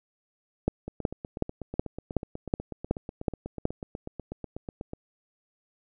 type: two click trains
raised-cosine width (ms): 2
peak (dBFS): -22 / -10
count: 34 / 9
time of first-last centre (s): 0.88-4.934 / 0.68-3.654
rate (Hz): 8.14 / 2.69
effects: none